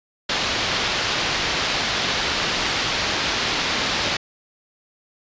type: low-pass noise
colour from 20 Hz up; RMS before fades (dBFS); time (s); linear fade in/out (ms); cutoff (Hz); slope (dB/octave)
white; -23; 0.29-4.17; 5; 4800; 24
effects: resampled to 16000 Hz